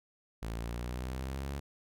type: linear sweep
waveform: sawtooth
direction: up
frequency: 55 to 70.4 Hz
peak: -32 dBFS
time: 0.42-1.6 s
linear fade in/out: 10 ms
effects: none